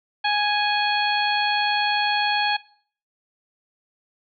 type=harmonic tone with a mistuned harmonic; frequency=830.6 Hz; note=G#5; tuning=in tune; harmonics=1 / 2 / 3 / 4 / 5; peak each=-22 / -25 / -27 / -28 / -29 dBFS; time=0.24-2.57 s; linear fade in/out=10 ms; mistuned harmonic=5; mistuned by=+69 cents; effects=noise-tail reverb RT60 0.5 s tail -20 dB re dry